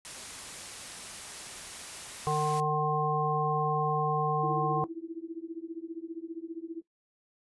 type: noise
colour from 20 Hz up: white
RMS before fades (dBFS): -42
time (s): 0.05-2.6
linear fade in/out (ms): 0
type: harmonic tone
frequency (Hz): 151.6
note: D#3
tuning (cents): -45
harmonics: 1 / 3 / 5 / 7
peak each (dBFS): -31 / -31 / -31 / -31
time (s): 2.27-4.84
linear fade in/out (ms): 0
type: tone with tremolo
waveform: sine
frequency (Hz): 330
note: E4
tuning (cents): +2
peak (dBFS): -32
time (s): 4.43-6.82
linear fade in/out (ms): 5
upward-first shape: triangle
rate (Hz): 15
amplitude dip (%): 100
effects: noise-tail reverb RT60 0.1 s tail -17 dB re dry + resampled to 24000 Hz